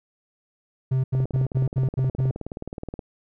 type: tone bursts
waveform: triangle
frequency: 130.81 Hz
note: C3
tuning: in tune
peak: -17 dBFS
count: 7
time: 0.91-2.312 s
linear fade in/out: 10 ms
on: 130 ms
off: 82 ms
type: click train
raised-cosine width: 2 ms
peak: -19 dBFS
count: 36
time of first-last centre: 1.15-2.992 s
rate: 19 Hz
effects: none